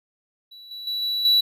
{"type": "tone with level steps", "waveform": "triangle", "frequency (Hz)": 3935, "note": "B7", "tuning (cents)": -7, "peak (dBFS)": [-40, -32, -23, -21, -13], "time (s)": [0.51, 1.41], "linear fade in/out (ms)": 10, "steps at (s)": [0.71, 0.87, 1.02, 1.25], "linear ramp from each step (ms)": 2, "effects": []}